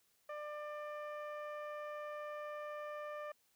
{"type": "tone with low-pass filter", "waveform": "15% pulse", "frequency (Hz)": 596, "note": "D5", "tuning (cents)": 25, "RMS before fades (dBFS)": -45, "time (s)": [0.29, 3.32], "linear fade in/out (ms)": 5, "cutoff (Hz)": 1400, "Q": 0.55, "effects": ["white hiss -75 dBFS RMS until 3.55 s"]}